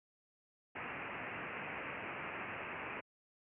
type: low-pass noise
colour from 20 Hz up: white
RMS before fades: -44 dBFS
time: 0.75-3.01 s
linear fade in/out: 10 ms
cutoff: 2700 Hz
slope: 96 dB/octave
effects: high-pass 100 Hz 12 dB/octave